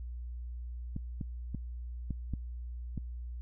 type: clicks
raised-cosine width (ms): 5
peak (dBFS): -23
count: 6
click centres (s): 0.964 / 1.212 / 1.547 / 2.107 / 2.337 / 2.977
effects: added 60 Hz sine -38 dBFS peak until 3.41 s